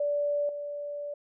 sine tone with level steps, 581 Hz, D5, 19 cents flat, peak -25 / -33 dBFS, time 0-1.14 s, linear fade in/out 5 ms, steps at 0.49 s, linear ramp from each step 2 ms, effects none

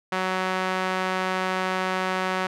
sawtooth tone with band-pass filter, 186.4 Hz, F#3, 13 cents sharp, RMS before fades -26 dBFS, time 0.12-2.47 s, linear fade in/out 5 ms, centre 1400 Hz, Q 0.81, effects none

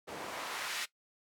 white noise with band-pass filter sweep, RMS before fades -40 dBFS, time 0.07-0.86 s, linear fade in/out 20 ms, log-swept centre 380 to 2500 Hz, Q 0.8, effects noise-tail reverb RT60 0.1 s tail -18 dB re dry

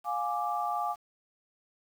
sine chord, D diminished, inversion first, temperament equal with one note detuned, 707.4 / 830.6 / 1174.7 Hz, F5 / Ab5 / D6, +22 / 0 / 0 cents, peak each -33 dBFS, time 0.04-0.96 s, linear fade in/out 50 ms, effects 9-bit

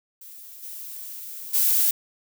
violet noise with level steps, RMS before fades -43 / -37 / -20 dBFS, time 0.21-1.91 s, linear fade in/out 5 ms, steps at 0.62 / 1.53 s, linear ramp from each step 20 ms, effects none

